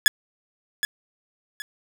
sawtooth tone with echo, 1702 Hz, G#6, 42 cents sharp, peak -8 dBFS, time 0.06-0.08 s, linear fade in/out 0 ms, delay 770 ms, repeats 2, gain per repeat -10 dB, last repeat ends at 1.62 s, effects none

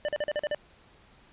square tone bursts, 595 Hz, D5, 22 cents sharp, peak -27 dBFS, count 7, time 0.05-0.547 s, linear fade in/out 0 ms, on 35 ms, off 42 ms, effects pink hiss -58 dBFS RMS until 1.32 s + resampled to 8000 Hz

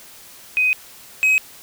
sine / triangle tone pair in turn, 2508 / 2539 Hz, D#7 / D#7, +13 / +34 cents, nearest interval unison, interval 21 cents, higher second, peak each -14 / -11 dBFS, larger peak second, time 0.57-0.73 / 1.23-1.38 s, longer first, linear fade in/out 0 ms, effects white hiss -43 dBFS RMS until 1.62 s

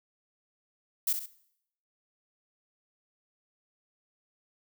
violet noise with echo, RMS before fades -27 dBFS, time 1.07-1.13 s, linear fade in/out 5 ms, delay 65 ms, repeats 2, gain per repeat -7 dB, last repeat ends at 1.26 s, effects noise-tail reverb RT60 0.7 s tail -18 dB re dry

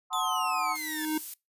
sine chord, F# diminished seventh, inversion none, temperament equal with one note detuned, 740 / 880 / 1046.5 / 1269.2 Hz, F#5 / A5 / C6 / Eb6, 0 / 0 / 0 / +34 cents, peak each -33 / -34 / -31 / -31 dBFS, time 0.1-0.77 s, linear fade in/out 50 ms
sawtooth exponential sweep, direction down, 3547 to 1704 Hz, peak -31 dBFS, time 0.13-1.05 s, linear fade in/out 0 ms
square tone with exponential growth, 310.4 Hz, D#4, 4 cents flat, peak -26 dBFS, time 0.35-1.18 s, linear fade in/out 5 ms, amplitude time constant 180 ms
violet noise, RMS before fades -36 dBFS, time 0.75-1.34 s, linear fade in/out 5 ms
effects noise-tail reverb RT60 0.2 s tail -23 dB re dry + resampled to 32000 Hz

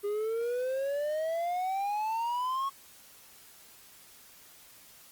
triangle exponential sweep, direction up, 403.6 to 1108.7 Hz, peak -27 dBFS, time 0.03-2.7 s, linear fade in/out 20 ms, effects white hiss -55 dBFS RMS until 5.11 s + Opus 32 kbps

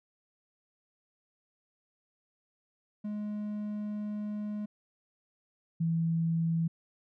triangle / sine tone pair in turn, 209.4 / 164.96 Hz, G#3 / E3, +15 / +2 cents, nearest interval major third, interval 413 cents, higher first, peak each -31 / -26 dBFS, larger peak second, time 3.04-4.66 / 5.8-6.68 s, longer first, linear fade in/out 10 ms, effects none

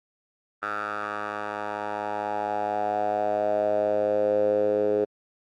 10% pulse tone with band-pass filter sweep, 104.4 Hz, G#2, 10 cents sharp, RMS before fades -26 dBFS, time 0.62-5.05 s, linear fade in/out 10 ms, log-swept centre 1300 to 450 Hz, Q 5.7, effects Opus 24 kbps

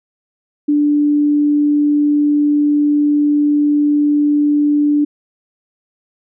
sine tone, 293.7 Hz, D4, in tune, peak -10 dBFS, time 0.68-5.05 s, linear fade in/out 10 ms, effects none

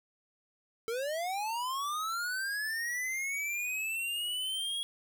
square linear sweep, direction up, 440 to 3322 Hz, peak -33 dBFS, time 0.88-4.83 s, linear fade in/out 0 ms, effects 10-bit

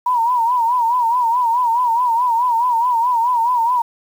sine tone with vibrato, 955 Hz, A#5, 42 cents sharp, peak -13 dBFS, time 0.06-3.82 s, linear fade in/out 5 ms, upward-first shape sine, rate 4.7 Hz, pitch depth 95 cents each way, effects 7-bit

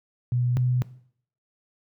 sine tone pair in turn, 123 / 125.08 Hz, B2 / B2, -7 / +22 cents, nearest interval unison, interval 29 cents, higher second, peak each -20 / -19 dBFS, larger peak second, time 0.32-0.57 / 0.57-0.82 s, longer neither, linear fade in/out 0 ms, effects noise-tail reverb RT60 0.6 s tail -18 dB re dry + high-pass 80 Hz 12 dB/octave

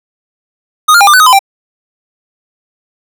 square tone with pitch steps, 1242 / 1404 / 804 / 1195 / 1503 / 1254 / 1015 / 785 Hz, D#6 / F6 / G5 / D6 / F#6 / D#6 / B5 / G5, -3 / +9 / +44 / +30 / +27 / +13 / +47 / +2 cents, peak -3 dBFS, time 0.88-1.392 s, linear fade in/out 10 ms, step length 64 ms, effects none

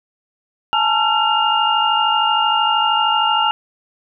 sine tone cluster, 850 / 903 / 1363 / 2824 Hz, G#5 / A5 / F6 / F7, +40 / +45 / -43 / +19 cents, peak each -19 dBFS, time 0.73-3.51 s, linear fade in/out 0 ms, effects none

